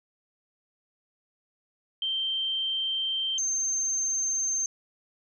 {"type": "tone pair in turn", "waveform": "sine", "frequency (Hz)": [3136, 6312], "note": ["G7", "G8"], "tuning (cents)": [0, 11], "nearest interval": "octave", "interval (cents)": 1211, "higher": "second", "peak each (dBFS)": [-26, -25], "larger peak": "second", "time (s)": [[2.02, 3.38], [3.38, 4.66]], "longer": "first", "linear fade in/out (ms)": 2, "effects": []}